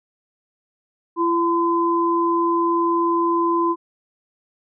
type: tone pair together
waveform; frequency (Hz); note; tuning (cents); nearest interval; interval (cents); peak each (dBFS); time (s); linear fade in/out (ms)
sine; 338.7 / 1019.7; E4 / C6; +47 / -45; octave + perfect fifth; 1908; -19; 1.16-3.76; 50
effects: none